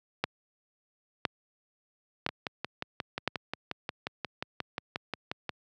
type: two click trains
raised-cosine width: 0.3 ms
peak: -16 / -10 dBFS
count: 19 / 4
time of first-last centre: 2.29-5.493 / 0.24-3.276 s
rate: 5.62 / 0.988 Hz
effects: high-pass 100 Hz 12 dB/octave